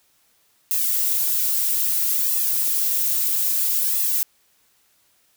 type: noise with flanger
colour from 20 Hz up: violet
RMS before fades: -21 dBFS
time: 0.71-4.23 s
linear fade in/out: 0 ms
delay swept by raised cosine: 1.3 to 5.8 ms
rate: 0.61 Hz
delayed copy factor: -0.9
effects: white hiss -62 dBFS RMS until 5.36 s